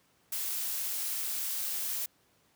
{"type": "noise", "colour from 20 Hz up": "blue", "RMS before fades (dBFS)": -34, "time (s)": [0.32, 2.06], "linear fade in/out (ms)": 5, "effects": ["pink hiss -68 dBFS RMS until 2.55 s", "high-pass 100 Hz 12 dB/octave"]}